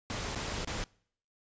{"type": "noise with dropouts", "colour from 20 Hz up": "pink", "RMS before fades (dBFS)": -36, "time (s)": [0.1, 0.84], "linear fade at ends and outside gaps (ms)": 0, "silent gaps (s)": [[0.349, 0.357], [0.647, 0.674]], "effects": ["noise-tail reverb RT60 0.6 s tail -25 dB re dry", "resampled to 16000 Hz"]}